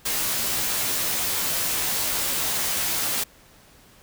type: noise with comb filter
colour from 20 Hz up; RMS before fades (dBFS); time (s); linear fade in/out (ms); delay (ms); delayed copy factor
white; -25; 0.05-3.24; 10; 14; -0.65
effects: pink hiss -53 dBFS RMS until 4.02 s